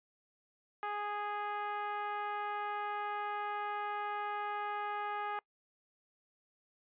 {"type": "tone with band-pass filter", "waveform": "10% pulse", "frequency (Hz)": 414, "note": "G#4", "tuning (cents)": -5, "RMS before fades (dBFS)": -38, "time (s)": [0.83, 5.39], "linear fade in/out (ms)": 0, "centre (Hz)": 920, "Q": 1.5, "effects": ["noise-tail reverb RT60 0.1 s tail -24 dB re dry", "resampled to 8000 Hz"]}